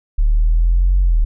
sine linear two-way sweep, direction up then down, 36.04 to 46.61 to 36.04 Hz, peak -9 dBFS, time 0.18-1.25 s, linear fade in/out 10 ms, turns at 1 s, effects tanh soft clip ceiling -6 dBFS

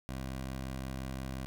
15% pulse tone, 65.7 Hz, C2, 8 cents sharp, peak -31 dBFS, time 0.09-1.46 s, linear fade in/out 0 ms, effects none

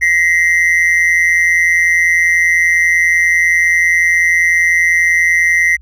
triangle ring-modulated tone, 1983 Hz, B6, 7 cents sharp, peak -4 dBFS, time 0.01-5.77 s, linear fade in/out 20 ms, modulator 85.1 Hz, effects added 60 Hz sine -37 dBFS peak until 5.81 s

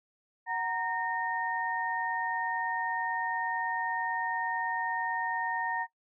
sine tone cluster, 746 / 930 / 1839 Hz, F#5 / A#5 / A#6, +14 / -4 / -24 cents, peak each -37 / -32 / -34 dBFS, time 0.46-5.87 s, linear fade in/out 50 ms, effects noise-tail reverb RT60 0.1 s tail -17 dB re dry

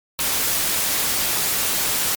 white noise, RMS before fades -21 dBFS, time 0.19-2.15 s, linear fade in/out 0 ms, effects MP3 96 kbps

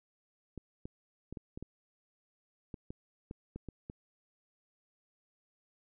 clicks, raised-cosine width 3 ms, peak -29 dBFS, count 12, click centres 0.577 / 0.855 / 1.326 / 1.372 / 1.575 / 1.626 / 2.742 / 2.905 / 3.311 / 3.56 / 3.687 / 3.899 s, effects none

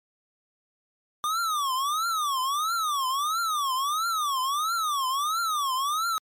square tone with vibrato, 1189 Hz, D6, 21 cents sharp, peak -25 dBFS, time 1.24-6.18 s, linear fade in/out 0 ms, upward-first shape triangle, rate 1.5 Hz, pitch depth 280 cents each way, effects MP3 64 kbps

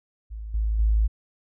sine tone with level steps, 53.9 Hz, A1, 35 cents flat, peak -32 / -21 / -17 dBFS, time 0.3-1.08 s, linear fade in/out 20 ms, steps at 0.54 / 0.79 s, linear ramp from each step 5 ms, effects none

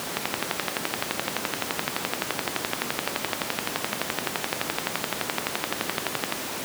click train, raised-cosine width 0.3 ms, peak -6 dBFS, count 73, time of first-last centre 0.17-6.324 s, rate 11.7 Hz, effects pink hiss -31 dBFS RMS until 6.64 s + high-pass 200 Hz 12 dB/octave

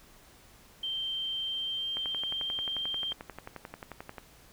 sine tone with pitch glide, 3136 to 3167 Hz, G7 to G7, 0 to +17 cents, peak -31 dBFS, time 0.83-3.13 s, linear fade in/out 5 ms, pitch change +17 cents, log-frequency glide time 1.35-2.55 s
click train, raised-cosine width 0.5 ms, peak -25 dBFS, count 26, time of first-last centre 1.97-4.182 s, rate 11.3 Hz
effects pink hiss -57 dBFS RMS until 4.52 s

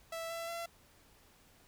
sawtooth tone with pitch steps, 659.3 / 668.1 / 677.1 Hz, E5 / E5 / E5, 0 / +23 / +46 cents, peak -35 dBFS, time 0.12-0.66 s, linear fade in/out 5 ms, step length 180 ms, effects pink hiss -64 dBFS RMS until 1.67 s

